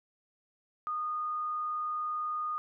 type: tone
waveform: sine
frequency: 1229 Hz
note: D#6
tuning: 22 cents flat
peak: -31 dBFS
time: 0.87-2.58 s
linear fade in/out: 0 ms
effects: none